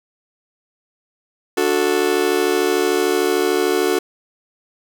40% pulse chord, D major, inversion none, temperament just, 293.7 / 367.1 / 440.5 Hz, D4 / F#4 / A4, 0 / -14 / +2 cents, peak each -23 / -17 / -19 dBFS, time 1.57-3.99 s, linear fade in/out 5 ms, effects none

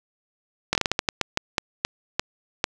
slowing click train, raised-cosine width 0.2 ms, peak -3 dBFS, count 14, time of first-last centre 0.73-2.641 s, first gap 21 ms, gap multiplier 1.29, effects none

